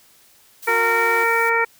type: noise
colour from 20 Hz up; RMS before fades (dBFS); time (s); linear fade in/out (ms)
blue; -36; 0.62-1.5; 10
type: harmonic tone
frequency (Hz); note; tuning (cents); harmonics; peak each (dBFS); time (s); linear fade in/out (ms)
460.5; A#4; -21; 1 / 2 / 3 / 4 / 5; -22 / -22 / -22 / -22 / -22; 0.67-1.65; 10
type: tone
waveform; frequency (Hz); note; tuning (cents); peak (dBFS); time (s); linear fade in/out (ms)
sawtooth; 362.9; F#4; -34; -25; 0.68-1.24; 5
effects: white hiss -53 dBFS RMS until 1.79 s